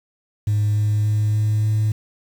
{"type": "tone with pitch steps", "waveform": "sine", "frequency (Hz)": [104.7, 105.43, 106.16, 106.9, 107.64], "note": ["G#2", "G#2", "G#2", "A2", "A2"], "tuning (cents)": [15, 27, 38, -49, -38], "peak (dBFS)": -14, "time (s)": [0.47, 1.92], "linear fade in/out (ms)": 5, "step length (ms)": 290, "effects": ["tanh soft clip ceiling -14 dBFS", "7-bit"]}